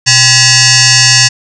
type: tone with frequency modulation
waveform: sine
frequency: 122.7 Hz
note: B2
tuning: 11 cents flat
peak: -3 dBFS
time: 0.06-1.29 s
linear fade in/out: 20 ms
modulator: 908 Hz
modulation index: 7.3
effects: none